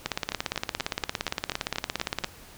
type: two click trains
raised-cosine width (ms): 0.2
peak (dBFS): -9 / -12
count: 39 / 9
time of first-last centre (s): 0.06-2.244 / 0.32-2.238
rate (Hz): 17.4 / 4.17
effects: pink hiss -49 dBFS RMS until 2.57 s